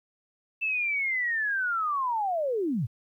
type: linear sweep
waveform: sine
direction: down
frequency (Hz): 2659 to 94.2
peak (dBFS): -25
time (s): 0.61-2.87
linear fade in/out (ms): 20
effects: 11-bit